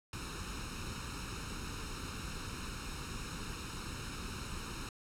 pink noise with comb filter, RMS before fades -42 dBFS, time 0.13-4.89 s, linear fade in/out 2 ms, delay 0.75 ms, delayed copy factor +0.75, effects low-pass 9000 Hz 12 dB/octave

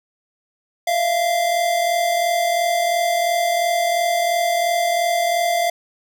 square tone pair together, 648 / 690.9 Hz, E5 / F5, -30 / -19 cents, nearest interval minor second, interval 111 cents, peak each -26 / -18 dBFS, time 0.87-5.7 s, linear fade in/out 5 ms, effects none

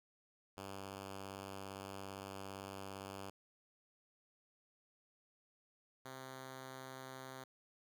5% pulse tone pair in turn, 97.6 / 131.3 Hz, G2 / C3, -7 / +6 cents, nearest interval perfect fourth, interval 513 cents, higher second, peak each -35 / -37 dBFS, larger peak first, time 0.57-3.3 / 6.05-7.44 s, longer first, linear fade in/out 5 ms, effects none

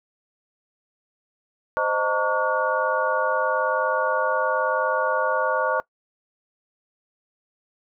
sine tone cluster, 520 / 619 / 908 / 1131 / 1441 Hz, C5 / D#5 / A#5 / C#6 / F#6, -11 / -9 / -46 / +34 / -46 cents, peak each -26 dBFS, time 1.77-5.8 s, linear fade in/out 0 ms, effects noise-tail reverb RT60 0.1 s tail -21 dB re dry

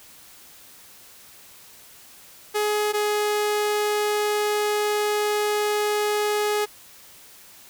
sawtooth tone pair in turn, 420 / 418.5 Hz, G#4 / G#4, +19 / +13 cents, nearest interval unison, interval 6 cents, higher first, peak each -17 dBFS, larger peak neither, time 2.54-2.93 / 2.93-6.66 s, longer second, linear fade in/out 20 ms, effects white hiss -48 dBFS RMS until 7.69 s

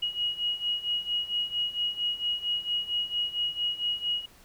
sine beating tone pair, 2894 / 2898.4 Hz, F#7 / F#7, -39 / -36 cents, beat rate 4.4 Hz, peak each -32 / -29 dBFS, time 0.02-4.26 s, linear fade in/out 10 ms, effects pink hiss -56 dBFS RMS until 4.44 s

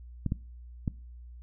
clicks, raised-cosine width 5 ms, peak -16 dBFS, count 3, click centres 0.263 / 0.321 / 0.878 s, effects noise-tail reverb RT60 0.4 s tail -22 dB re dry + added 60 Hz sine -44 dBFS peak until 1.42 s

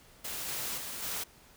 white noise with level steps, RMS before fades -38 / -36 / -40 / -36 dBFS, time 0.24-1.24 s, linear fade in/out 10 ms, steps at 0.48 / 0.77 / 1.02 s, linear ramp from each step 10 ms, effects pink hiss -58 dBFS RMS until 1.56 s

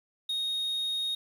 triangle tone, 3729 Hz, A#7, in tune, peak -27 dBFS, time 0.29-1.15 s, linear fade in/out 5 ms, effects 9-bit

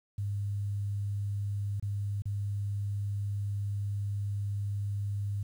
sine tone with dropouts, 101.1 Hz, G#2, 46 cents flat, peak -30 dBFS, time 0.18-5.43 s, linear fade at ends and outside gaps 5 ms, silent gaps 1.799-1.825 / 2.221-2.255 s, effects 10-bit

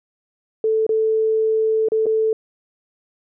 sine tone with dropouts, 440 Hz, A4, in tune, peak -15 dBFS, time 0.64-2.33 s, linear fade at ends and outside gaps 2 ms, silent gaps 0.866-0.892 / 1.886-1.919 / 2.058-2.065 s, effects none

